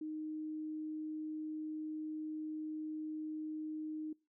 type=tone; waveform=sine; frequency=309.8 Hz; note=D#4; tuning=7 cents flat; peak=-39 dBFS; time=0.01-4.13 s; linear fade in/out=5 ms; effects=noise-tail reverb RT60 0.3 s tail -25 dB re dry